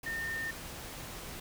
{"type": "tone in noise", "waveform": "sine", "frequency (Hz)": 1817, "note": "A#6", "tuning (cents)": -45, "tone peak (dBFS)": -34, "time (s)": [0.06, 0.51], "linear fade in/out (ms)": 5, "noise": "pink", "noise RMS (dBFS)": -44, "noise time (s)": [0.03, 1.4], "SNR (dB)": 7, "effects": []}